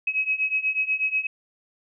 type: beating tone pair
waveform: sine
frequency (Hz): 2549 / 2557.2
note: D#7 / D#7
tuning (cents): +41 / +47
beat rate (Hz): 8.2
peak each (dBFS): -26 / -24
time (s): 0.07-1.27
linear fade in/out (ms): 5
effects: none